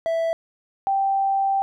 triangle / sine tone pair in turn, 659.3 / 782.6 Hz, E5 / G5, 0 / -3 cents, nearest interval minor third, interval 297 cents, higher second, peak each -18 dBFS, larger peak neither, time 0.06-0.33 / 0.87-1.62 s, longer second, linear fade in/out 0 ms, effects none

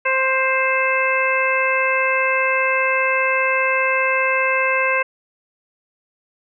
harmonic tone, 525 Hz, C5, 6 cents sharp, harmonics 1 / 2 / 3 / 4 / 5, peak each -22 / -22 / -22 / -22 / -22 dBFS, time 0.05-5.03 s, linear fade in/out 10 ms, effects none

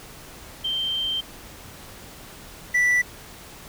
sine / triangle tone pair in turn, 3136 / 1968.2 Hz, G7 / B6, 0 / -6 cents, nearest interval minor sixth, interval 806 cents, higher first, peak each -23 / -15 dBFS, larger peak second, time 0.64-1.21 / 2.74-3.02 s, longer first, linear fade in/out 10 ms, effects pink hiss -43 dBFS RMS until 3.68 s

